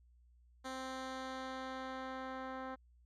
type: tone with low-pass filter sweep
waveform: 10% pulse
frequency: 261.6 Hz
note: C4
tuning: in tune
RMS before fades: -44 dBFS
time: 0.64-2.76 s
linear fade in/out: 20 ms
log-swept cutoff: 8000 to 1700 Hz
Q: 0.78
effects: added 60 Hz sine -63 dBFS peak until 3.05 s